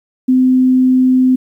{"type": "tone", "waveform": "sine", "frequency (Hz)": 256.6, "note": "C4", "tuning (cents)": -34, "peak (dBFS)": -7, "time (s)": [0.28, 1.36], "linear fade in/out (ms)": 10, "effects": ["8-bit"]}